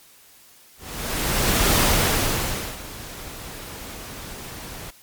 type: noise with ADSR envelope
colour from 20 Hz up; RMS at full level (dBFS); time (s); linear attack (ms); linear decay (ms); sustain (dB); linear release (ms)
pink; -17; 0.77-4.91; 1000; 1000; -19; 11
effects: white hiss -51 dBFS RMS until 5.02 s + MP3 96 kbps